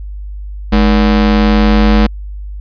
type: ring-modulated tone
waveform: square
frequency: 131.4 Hz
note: C3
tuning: 8 cents sharp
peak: -4 dBFS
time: 0.72-2.07 s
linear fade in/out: 10 ms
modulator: 80.9 Hz
effects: added 50 Hz sine -22 dBFS peak until 2.6 s + resampled to 11025 Hz